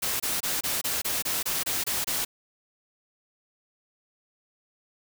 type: noise bursts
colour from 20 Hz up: white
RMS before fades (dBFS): -28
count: 11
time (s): 0.02-2.25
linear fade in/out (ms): 10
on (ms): 180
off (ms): 25
effects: none